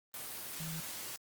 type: tone in noise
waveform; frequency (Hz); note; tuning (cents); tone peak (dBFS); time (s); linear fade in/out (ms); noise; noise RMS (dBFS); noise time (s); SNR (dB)
sine; 161.6; E3; -34; -40; 0.6-0.8; 0; white; -43; 0.14-1.16; 0
effects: high-pass 80 Hz 12 dB/octave + Opus 24 kbps